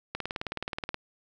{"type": "click train", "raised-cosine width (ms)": 0.3, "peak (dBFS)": -16, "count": 16, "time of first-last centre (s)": [0.15, 0.944], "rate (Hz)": 18.9, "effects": []}